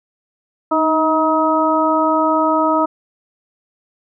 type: harmonic tone with a mistuned harmonic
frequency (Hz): 317.5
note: D#4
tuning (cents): +35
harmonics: 1 / 2 / 3 / 4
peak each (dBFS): -18 / -18 / -18 / -18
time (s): 0.71-2.86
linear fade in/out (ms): 10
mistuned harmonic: 1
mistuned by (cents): -37
effects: none